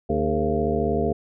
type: harmonic tone with a mistuned harmonic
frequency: 75.9 Hz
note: D#2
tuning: 42 cents flat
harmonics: 1 / 2 / 3 / 4 / 5 / 6 / 7 / 9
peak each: -29 / -30 / -27 / -32 / -26 / -27 / -32 / -28 dBFS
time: 0.09-1.13 s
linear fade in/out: 10 ms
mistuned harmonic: 5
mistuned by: +100 cents
effects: none